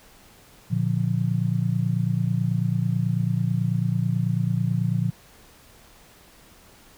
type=chord; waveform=sine; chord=Bb major; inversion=none; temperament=just; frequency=116.54 / 145.68 / 174.81 Hz; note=Bb2 / D3 / F3; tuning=0 / -14 / +2 cents; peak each=-24 / -26 / -25 dBFS; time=0.7-5.11 s; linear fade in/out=20 ms; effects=pink hiss -52 dBFS RMS until 6.97 s